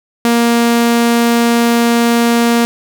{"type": "tone", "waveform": "sawtooth", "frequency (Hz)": 234.8, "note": "A#3", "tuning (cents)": 13, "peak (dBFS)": -5, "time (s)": [0.25, 2.65], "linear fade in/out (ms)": 0, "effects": []}